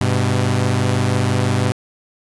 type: tone pair together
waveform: sawtooth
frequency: 100.09 / 126.1 Hz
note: G2 / B2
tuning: +37 / +36 cents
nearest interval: major third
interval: 399 cents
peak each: -14 dBFS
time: 0.01-1.72 s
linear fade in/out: 0 ms
effects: resampled to 24000 Hz + 8-bit